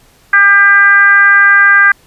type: tone with frequency modulation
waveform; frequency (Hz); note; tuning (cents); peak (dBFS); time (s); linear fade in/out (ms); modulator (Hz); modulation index
sine; 1597; G6; +32; -3; 0.33-1.92; 5; 394; 0.75
effects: pink hiss -47 dBFS RMS until 2.06 s + resampled to 32000 Hz